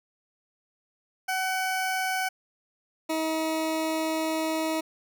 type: tone pair in turn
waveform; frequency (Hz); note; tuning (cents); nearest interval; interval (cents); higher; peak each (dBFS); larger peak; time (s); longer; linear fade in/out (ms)
20% pulse; 753 / 318.5; F#5 / D#4; +30 / +41; octave + minor third; 1489; first; -21; neither; 1.28-2.29 / 3.09-4.81; second; 10
effects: none